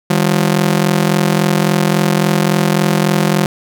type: ring-modulated tone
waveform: sawtooth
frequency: 177.6 Hz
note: F3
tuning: 29 cents sharp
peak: -4 dBFS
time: 0.1-3.46 s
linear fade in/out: 2 ms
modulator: 21.8 Hz
effects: none